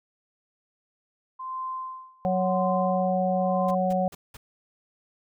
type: tone with tremolo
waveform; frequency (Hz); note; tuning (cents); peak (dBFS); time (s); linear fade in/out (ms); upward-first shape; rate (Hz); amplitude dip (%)
sine; 1039; C6; -12; -29; 1.39-3.75; 10; sine; 0.95; 95
type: harmonic tone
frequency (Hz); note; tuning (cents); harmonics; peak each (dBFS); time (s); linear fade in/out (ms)
185; F#3; 0; 1 / 3 / 4; -26 / -26 / -26; 2.25-4.08; 0
type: noise bursts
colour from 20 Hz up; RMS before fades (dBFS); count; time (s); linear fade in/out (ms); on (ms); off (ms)
pink; -44; 4; 3.68-4.37; 5; 30; 190
effects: none